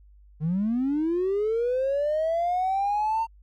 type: linear sweep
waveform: triangle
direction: up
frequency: 146.83 to 915 Hz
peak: -19 dBFS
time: 0.4-3.27 s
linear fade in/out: 50 ms
effects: tanh soft clip ceiling -19 dBFS + added 50 Hz sine -50 dBFS peak until 3.42 s